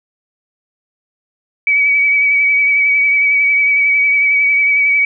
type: tone with vibrato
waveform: sine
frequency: 2276 Hz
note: C#7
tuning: 45 cents sharp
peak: -9 dBFS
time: 1.67-5.05 s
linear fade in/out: 2 ms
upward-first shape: triangle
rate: 11 Hz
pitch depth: 31 cents each way
effects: none